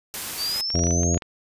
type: noise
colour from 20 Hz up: white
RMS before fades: -31 dBFS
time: 0.14-0.61 s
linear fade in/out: 0 ms
type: linear sweep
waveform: sine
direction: up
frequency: 4500 to 6780 Hz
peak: -24 dBFS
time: 0.37-1.19 s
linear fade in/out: 50 ms
type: clicks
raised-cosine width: 0.3 ms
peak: -21 dBFS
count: 12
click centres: 0.561 / 0.599 / 0.703 / 0.755 / 0.792 / 0.838 / 0.869 / 0.908 / 1.033 / 1.145 / 1.177 / 1.222 s
type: harmonic tone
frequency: 85.8 Hz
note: F2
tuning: 30 cents flat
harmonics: 1 / 2 / 3 / 4 / 5 / 6 / 7 / 8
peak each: -22 / -26 / -29 / -31 / -33 / -36 / -35 / -35 dBFS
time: 0.74-1.18 s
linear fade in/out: 5 ms
effects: resampled to 32000 Hz